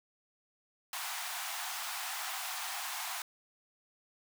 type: high-pass noise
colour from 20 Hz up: pink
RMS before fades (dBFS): -39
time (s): 0.93-3.22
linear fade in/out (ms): 2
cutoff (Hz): 690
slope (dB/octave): 96
effects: none